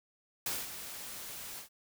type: noise with ADSR envelope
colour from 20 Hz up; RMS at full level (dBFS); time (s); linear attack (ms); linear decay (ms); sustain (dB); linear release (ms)
white; -34; 0.46-1.69; 3; 210; -10; 110
effects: none